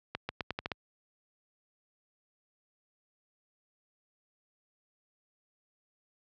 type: accelerating click train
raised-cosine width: 0.3 ms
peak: -17 dBFS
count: 7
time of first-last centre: 0.15-0.718 s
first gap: 140 ms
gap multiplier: 0.84
effects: high-pass 60 Hz 12 dB/octave + low-pass 5000 Hz 12 dB/octave